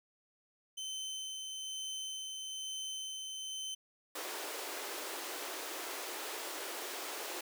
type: tone with tremolo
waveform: 25% pulse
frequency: 3073 Hz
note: G7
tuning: 35 cents flat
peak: -35 dBFS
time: 0.77-3.75 s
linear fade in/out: 10 ms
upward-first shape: sine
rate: 1.1 Hz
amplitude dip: 25%
type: high-pass noise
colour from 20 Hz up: pink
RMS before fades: -42 dBFS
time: 4.15-7.41 s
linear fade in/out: 5 ms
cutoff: 320 Hz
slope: 48 dB/octave
effects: none